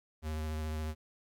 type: tone with vibrato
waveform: square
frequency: 77.78 Hz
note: D#2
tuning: in tune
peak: -35 dBFS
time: 0.22-0.95 s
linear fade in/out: 50 ms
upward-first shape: triangle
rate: 14 Hz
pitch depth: 23 cents each way
effects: 12-bit